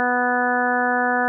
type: harmonic tone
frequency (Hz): 246.9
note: B3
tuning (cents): 0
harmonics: 1 / 2 / 3 / 4 / 5 / 6 / 7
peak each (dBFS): -26 / -26 / -22 / -28 / -30 / -24 / -25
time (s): 0-1.28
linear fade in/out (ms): 0
effects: none